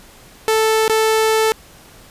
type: tone with dropouts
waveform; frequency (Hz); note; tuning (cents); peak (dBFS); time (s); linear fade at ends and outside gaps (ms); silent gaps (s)
sawtooth; 440; A4; 0; -9; 0.48-1.52; 0; 0.879-0.897
effects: pink hiss -44 dBFS RMS until 2.1 s + resampled to 32000 Hz